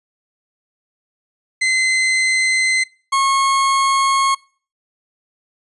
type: tone pair in turn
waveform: 40% pulse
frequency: 2056 / 1089.1 Hz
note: C7 / C#6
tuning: -31 / -31 cents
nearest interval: major seventh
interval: 1100 cents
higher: first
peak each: -13 dBFS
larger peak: neither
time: 1.61-2.84 / 3.12-4.35 s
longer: neither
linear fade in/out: 10 ms
effects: noise-tail reverb RT60 0.4 s tail -23 dB re dry + resampled to 24000 Hz